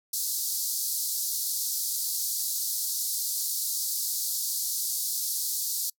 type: band-pass noise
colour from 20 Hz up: white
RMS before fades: -30 dBFS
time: 0.13-5.9 s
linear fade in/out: 5 ms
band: 4200 to 16000 Hz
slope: 48 dB/octave
effects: noise-tail reverb RT60 0.1 s tail -26 dB re dry